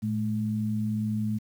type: tone pair together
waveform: sine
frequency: 111.71 / 213.7 Hz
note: A2 / G#3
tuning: +27 / +50 cents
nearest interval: major seventh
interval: 1123 cents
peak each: -30 / -27 dBFS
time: 0.02-1.39 s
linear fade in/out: 20 ms
effects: 9-bit